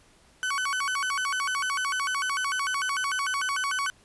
35% pulse tone with vibrato, 1300 Hz, E6, 24 cents flat, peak -24 dBFS, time 0.43-3.9 s, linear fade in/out 0 ms, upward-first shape square, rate 6.7 Hz, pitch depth 260 cents each way, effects pink hiss -59 dBFS RMS until 4.04 s + resampled to 24000 Hz

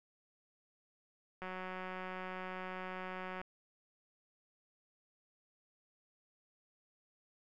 click train, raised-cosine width 0.5 ms, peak -29 dBFS, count 370, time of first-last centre 1.42-3.415 s, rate 185 Hz, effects none

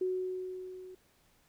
sine tone with level ramp, 370 Hz, F#4, in tune, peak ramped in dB -28 to -46 dBFS, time 0.01-0.95 s, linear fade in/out 5 ms, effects pink hiss -68 dBFS RMS until 1.48 s

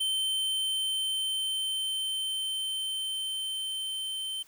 square tone with level ramp, 3096 Hz, G7, 22 cents flat, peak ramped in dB -27 to -33 dBFS, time 0-4.43 s, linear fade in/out 10 ms, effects white hiss -59 dBFS RMS until 4.47 s

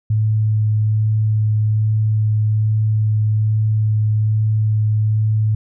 sine tone with vibrato, 107.9 Hz, A2, 33 cents flat, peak -13 dBFS, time 0.1-5.55 s, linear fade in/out 5 ms, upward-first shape sine, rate 1.2 Hz, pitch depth 9 cents each way, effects none

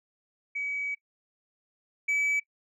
sine tone pair in turn, 2274 / 2292 Hz, C#7 / D7, +44 / -43 cents, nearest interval unison, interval 13 cents, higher second, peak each -29 / -21 dBFS, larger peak second, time 0.55-0.95 / 2.08-2.4 s, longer first, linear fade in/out 10 ms, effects noise-tail reverb RT60 0.1 s tail -20 dB re dry + tanh soft clip ceiling -23 dBFS

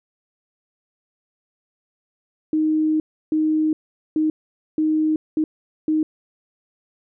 sine tone bursts at uneven times, 311.1 Hz, D#4, in tune, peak -16 dBFS, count 6, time 2.53-3 / 3.32-3.73 / 4.16-4.3 / 4.78-5.16 / 5.37-5.44 / 5.88-6.03 s, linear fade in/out 2 ms, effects none

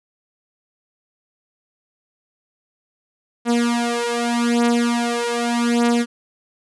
sawtooth beating tone pair, 236.7 / 237.53 Hz, A#3 / A#3, +27 / +33 cents, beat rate 0.83 Hz, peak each -16 dBFS, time 3.45-6.06 s, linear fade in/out 50 ms, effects resampled to 24000 Hz

